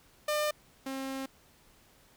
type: tone pair in turn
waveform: sawtooth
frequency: 601 / 267.7 Hz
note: D5 / C4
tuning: +40 / +40 cents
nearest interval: octave + major second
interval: 1400 cents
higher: first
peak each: -24 / -31 dBFS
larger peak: first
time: 0.28-0.51 / 0.86-1.26 s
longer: second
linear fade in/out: 5 ms
effects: pink hiss -62 dBFS RMS until 2.16 s